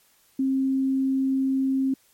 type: tone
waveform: sine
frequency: 266.7 Hz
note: C4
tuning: 33 cents sharp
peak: -20 dBFS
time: 0.39-1.94 s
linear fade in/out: 5 ms
effects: white hiss -61 dBFS RMS until 2.13 s + MP3 64 kbps